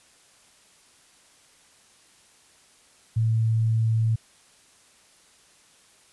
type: tone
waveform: sine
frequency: 112.2 Hz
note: A2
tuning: 34 cents sharp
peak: -19 dBFS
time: 3.16-4.16 s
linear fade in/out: 10 ms
effects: white hiss -57 dBFS RMS until 6.12 s + resampled to 24000 Hz